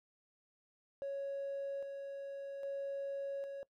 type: tone with tremolo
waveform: triangle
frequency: 554.4 Hz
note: C#5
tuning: in tune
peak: -34 dBFS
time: 1.02-3.63 s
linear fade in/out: 0 ms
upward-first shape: square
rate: 0.62 Hz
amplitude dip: 45%
effects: noise-tail reverb RT60 0.1 s tail -21 dB re dry + tanh soft clip ceiling -34 dBFS